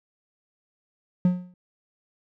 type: tone with exponential decay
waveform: triangle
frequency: 180 Hz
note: F#3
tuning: 47 cents flat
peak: -12 dBFS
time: 1.25-1.54 s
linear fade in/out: 2 ms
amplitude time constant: 63 ms
effects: none